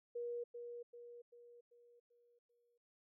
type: tone with echo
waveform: sine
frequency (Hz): 477.7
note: A#4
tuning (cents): +42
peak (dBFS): -40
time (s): 0.15-0.44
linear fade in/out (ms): 10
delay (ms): 390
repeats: 6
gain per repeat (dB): -6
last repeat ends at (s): 2.78
effects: none